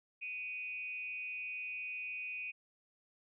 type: tone with frequency modulation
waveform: sine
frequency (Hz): 2489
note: D#7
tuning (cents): 0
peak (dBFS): -39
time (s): 0.21-2.52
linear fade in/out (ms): 20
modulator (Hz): 214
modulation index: 0.54
effects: none